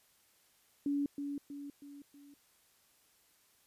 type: tone with echo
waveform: sine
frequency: 284.6 Hz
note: C#4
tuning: 46 cents sharp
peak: -30 dBFS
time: 0.86-1.06 s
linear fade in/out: 2 ms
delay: 320 ms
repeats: 4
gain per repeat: -6 dB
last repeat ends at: 2.34 s
effects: white hiss -69 dBFS RMS until 3.66 s + resampled to 32000 Hz